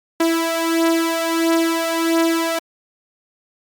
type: beating tone pair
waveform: sawtooth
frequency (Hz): 329.6 / 331.1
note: E4 / E4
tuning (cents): 0 / +8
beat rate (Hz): 1.5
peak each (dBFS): -14 / -17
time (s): 0.2-2.59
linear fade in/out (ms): 5
effects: Opus 48 kbps